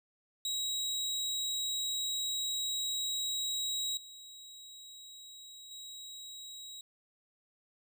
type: tone with level steps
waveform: 30% pulse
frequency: 3833 Hz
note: A#7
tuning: 47 cents sharp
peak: -30 / -46 / -42 dBFS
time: 0.45-6.81 s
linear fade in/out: 2 ms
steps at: 3.97 / 5.71 s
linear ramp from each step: 2 ms
effects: none